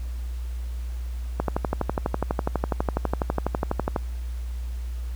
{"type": "click train", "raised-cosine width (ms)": 1, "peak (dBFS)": -9, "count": 32, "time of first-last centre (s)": [1.4, 3.962], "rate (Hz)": 12.1, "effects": ["added 60 Hz sine -28 dBFS peak until 5.15 s", "pink hiss -51 dBFS RMS until 5.15 s"]}